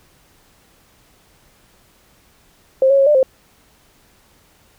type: tone with pitch steps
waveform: sine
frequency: 529 / 551 / 546 / 596 / 525 Hz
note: C5 / C#5 / C#5 / D5 / C5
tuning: +19 / -11 / -26 / +25 / +6 cents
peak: -9 dBFS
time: 2.82-3.23 s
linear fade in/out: 2 ms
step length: 82 ms
effects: pink hiss -54 dBFS RMS until 4.78 s